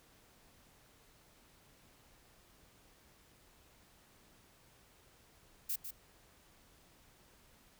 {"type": "noise with echo", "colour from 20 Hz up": "violet", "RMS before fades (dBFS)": -36, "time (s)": [5.69, 5.76], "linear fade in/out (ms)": 10, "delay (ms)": 150, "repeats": 1, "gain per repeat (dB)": -8, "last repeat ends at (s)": 5.91, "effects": ["pink hiss -65 dBFS RMS until 7.79 s"]}